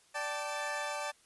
20% pulse chord, D suspended fourth, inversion none, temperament equal with one note detuned, 587.3 / 773.6 / 880 Hz, D5 / G5 / A5, 0 / -23 / 0 cents, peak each -33 / -37 / -34 dBFS, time 0.14-1.12 s, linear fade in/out 20 ms, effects white hiss -65 dBFS RMS until 1.25 s + resampled to 24000 Hz

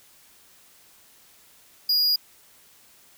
square tone, 4873 Hz, D#8, 37 cents flat, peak -19 dBFS, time 1.89-2.16 s, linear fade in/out 5 ms, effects white hiss -55 dBFS RMS until 3.17 s

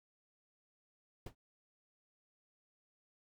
brown noise with exponential decay, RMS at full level -39 dBFS, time 1.26-1.35 s, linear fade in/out 5 ms, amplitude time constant 18 ms, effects none

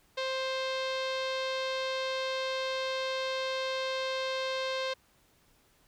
sawtooth tone with low-pass filter, 525 Hz, C5, 6 cents sharp, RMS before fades -33 dBFS, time 0.17-4.94 s, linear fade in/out 10 ms, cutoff 4000 Hz, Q 2.4, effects pink hiss -66 dBFS RMS until 5.87 s

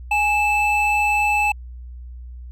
triangle tone pair together, 830.6 / 2634 Hz, G#5 / E7, 0 / -2 cents, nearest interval octave + minor sixth, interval 1998 cents, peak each -17 dBFS, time 0.11-1.52 s, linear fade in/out 5 ms, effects added 61 Hz sine -33 dBFS peak until 2.51 s

